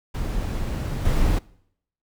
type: noise with level steps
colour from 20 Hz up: brown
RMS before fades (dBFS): -26 / -20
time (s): 0.14-1.39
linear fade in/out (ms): 10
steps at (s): 1.05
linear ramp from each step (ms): 5
effects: noise-tail reverb RT60 0.7 s tail -23 dB re dry